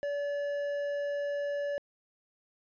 triangle tone with hard clipping, 574 Hz, D5, 40 cents flat, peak -32 dBFS, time 0.03-1.78 s, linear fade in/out 0 ms, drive 10 dB, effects resampled to 16000 Hz

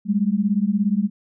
sine beating tone pair, 195.7 / 212.7 Hz, G3 / G#3, -3 / +42 cents, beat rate 17 Hz, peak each -20 / -20 dBFS, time 0.05-1.1 s, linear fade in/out 50 ms, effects none

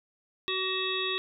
harmonic tone with a mistuned harmonic, 375.6 Hz, F#4, 26 cents sharp, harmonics 1 / 3 / 5 / 7 / 9 / 10, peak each -34 / -37 / -38 / -35 / -34 / -34 dBFS, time 0.48-1.18 s, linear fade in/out 0 ms, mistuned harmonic 3, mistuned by +20 cents, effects none

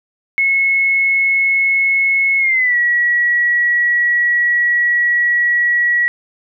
sine tone with pitch glide, 2185 to 1924.3 Hz, C#7 to B6, -26 to -45 cents, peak -11 dBFS, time 0.38-6.08 s, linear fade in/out 0 ms, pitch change -219 cents, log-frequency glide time 2.39-2.77 s, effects none

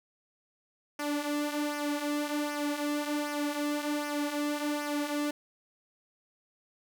sawtooth tone with flanger, 293.7 Hz, D4, in tune, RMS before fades -32 dBFS, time 0.99-5.31 s, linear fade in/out 5 ms, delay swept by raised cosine 0.25 to 4.75 ms, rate 1.3 Hz, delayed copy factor -0.6, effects none

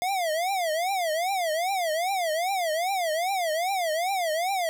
square tone with vibrato, 698.5 Hz, F5, in tune, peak -25 dBFS, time 0.02-4.69 s, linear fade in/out 0 ms, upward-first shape triangle, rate 2.5 Hz, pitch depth 250 cents each way, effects none

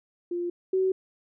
sine tone pair in turn, 349.2 / 377.2 Hz, F4 / F#4, 0 / +33 cents, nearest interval minor second, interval 133 cents, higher second, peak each -27 / -21 dBFS, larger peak second, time 0.31-0.5 / 0.73-0.92 s, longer neither, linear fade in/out 5 ms, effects none

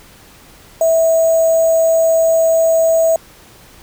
sine tone with sample-and-hold, 653 Hz, E5, 17 cents flat, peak -9 dBFS, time 0.81-3.16 s, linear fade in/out 2 ms, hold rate 7350 Hz, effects pink hiss -43 dBFS RMS until 3.82 s

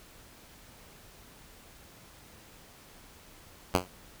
5% pulse tone with exponential decay, 90.8 Hz, F#2, 32 cents flat, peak -9 dBFS, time 3.74-3.88 s, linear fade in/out 5 ms, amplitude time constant 29 ms, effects pink hiss -54 dBFS RMS until 4.2 s

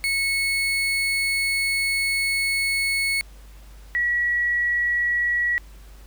35% pulse / sine tone pair in turn, 2200 / 1928 Hz, C#7 / B6, -14 / -42 cents, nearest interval major second, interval 228 cents, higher first, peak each -19 dBFS, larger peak neither, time 0.04-3.21 / 3.95-5.58 s, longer first, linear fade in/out 0 ms, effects added 50 Hz sine -42 dBFS peak until 6.06 s + pink hiss -53 dBFS RMS until 6.06 s

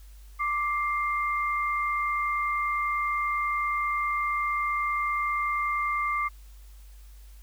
sine tone pair together, 1174.7 / 2105 Hz, D6 / C7, 0 / +10 cents, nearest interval minor seventh, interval 1010 cents, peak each -26 / -30 dBFS, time 0.39-6.29 s, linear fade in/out 20 ms, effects added 50 Hz sine -45 dBFS peak until 7.42 s + white hiss -60 dBFS RMS until 7.42 s

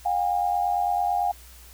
sine tone pair together, 716 / 805 Hz, F5 / G5, +43 / +46 cents, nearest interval major second, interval 203 cents, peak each -24 dBFS, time 0.05-1.32 s, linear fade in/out 10 ms, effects added 60 Hz sine -47 dBFS peak until 1.73 s + white hiss -50 dBFS RMS until 1.73 s

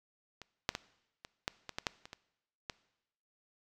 clicks, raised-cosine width 0.2 ms, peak -29 / -11 / -18 / -28 / -15 / -23 / -18 / -13 / -30 / -27 / -20 dBFS, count 11, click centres 0.417 / 0.691 / 0.751 / 1.249 / 1.479 / 1.693 / 1.785 / 1.868 / 2.055 / 2.131 / 2.698 s, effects noise-tail reverb RT60 0.9 s tail -20 dB re dry

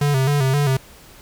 square tone with vibrato, 138.59 Hz, C#3, in tune, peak -16 dBFS, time 0.01-0.77 s, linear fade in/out 5 ms, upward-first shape square, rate 3.8 Hz, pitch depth 76 cents each way, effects pink hiss -45 dBFS RMS until 1.21 s

